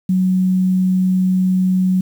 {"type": "tone with quantisation", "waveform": "sine", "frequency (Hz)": 185.6, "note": "F#3", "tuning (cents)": 6, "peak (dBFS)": -12, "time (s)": [0.09, 2.01], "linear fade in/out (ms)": 5, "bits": 7, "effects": []}